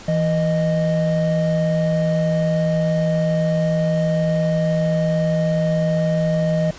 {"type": "tone pair together", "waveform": "triangle", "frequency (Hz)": [164.81, 618.3], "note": ["E3", "D#5"], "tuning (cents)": [0, -11], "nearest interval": "octave + major seventh", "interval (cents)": 2289, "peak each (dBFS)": [-16, -18], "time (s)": [0.08, 6.71], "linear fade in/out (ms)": 5, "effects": ["pink hiss -39 dBFS RMS until 6.78 s", "resampled to 16000 Hz"]}